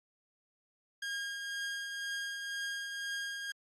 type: tone with tremolo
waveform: sawtooth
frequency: 1622 Hz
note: G#6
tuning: 41 cents flat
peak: -31 dBFS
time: 1.02-3.52 s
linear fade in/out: 5 ms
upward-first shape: triangle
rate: 2 Hz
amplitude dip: 40%
effects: low-pass 8000 Hz 12 dB/octave + AAC 48 kbps